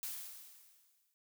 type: noise with exponential decay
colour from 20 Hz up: blue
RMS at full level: -40 dBFS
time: 0.03-1.14 s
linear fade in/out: 0 ms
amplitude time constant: 240 ms
effects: none